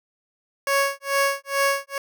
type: tone with tremolo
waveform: 15% pulse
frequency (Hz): 554.4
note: C#5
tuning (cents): 0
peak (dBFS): -11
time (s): 0.67-1.98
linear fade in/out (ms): 2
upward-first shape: sine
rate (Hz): 2.3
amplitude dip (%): 100
effects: none